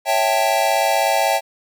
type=chord; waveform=square; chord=A dominant seventh; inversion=first; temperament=equal; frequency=554.4 / 659.3 / 784 / 880 Hz; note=C#5 / E5 / G5 / A5; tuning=0 / 0 / 0 / 0 cents; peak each=-24 / -21 / -20 / -23 dBFS; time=0.05-1.41 s; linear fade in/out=50 ms; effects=none